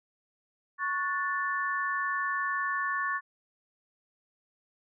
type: chord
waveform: sine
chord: F# minor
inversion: second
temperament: equal with one note detuned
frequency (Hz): 1108.7 / 1466.4 / 1760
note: C#6 / F#6 / A6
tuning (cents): 0 / -16 / 0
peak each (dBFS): -31 / -37 / -31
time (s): 0.78-3.21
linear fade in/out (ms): 50
effects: none